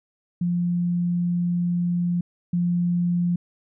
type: tone pair in turn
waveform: sine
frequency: 174.8 / 174.8 Hz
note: F3 / F3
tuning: +2 / +2 cents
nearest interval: unison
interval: 0 cents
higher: neither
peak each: -20 / -19 dBFS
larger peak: second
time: 0.41-2.21 / 2.53-3.36 s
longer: first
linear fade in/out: 5 ms
effects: none